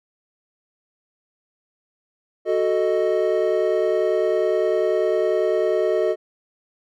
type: chord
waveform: triangle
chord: D# diminished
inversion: first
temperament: equal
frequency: 370 / 440 / 622.3 Hz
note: F#4 / A4 / D#5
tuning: 0 / 0 / 0 cents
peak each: -20 dBFS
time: 2.45-6.16 s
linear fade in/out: 50 ms
effects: none